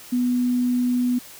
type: tone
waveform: sine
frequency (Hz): 246.9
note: B3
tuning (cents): 0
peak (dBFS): -18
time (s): 0.12-1.19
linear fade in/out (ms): 10
effects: white hiss -43 dBFS RMS until 1.39 s